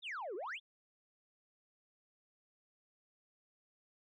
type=exponential two-way sweep; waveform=sine; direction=down then up; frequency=3868 to 340 to 3709 Hz; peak=-38 dBFS; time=0.02-0.6 s; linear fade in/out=50 ms; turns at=0.35 s; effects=tanh soft clip ceiling -38 dBFS